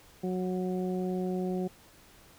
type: harmonic tone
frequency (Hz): 183.7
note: F#3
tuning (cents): -12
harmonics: 1 / 2 / 3 / 4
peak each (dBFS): -31 / -33 / -42 / -42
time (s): 0.23-1.68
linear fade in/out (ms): 10
effects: pink hiss -57 dBFS RMS until 2.38 s